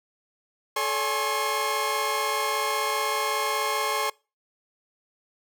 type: tone cluster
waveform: sawtooth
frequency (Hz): 434.1 / 570 / 832 / 1075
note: A4 / C#5 / G#5 / C6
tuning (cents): -23 / +48 / +3 / +47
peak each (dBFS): -28 / -29 / -28 / -23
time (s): 0.76-4.1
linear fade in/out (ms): 5
effects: noise-tail reverb RT60 0.3 s tail -24 dB re dry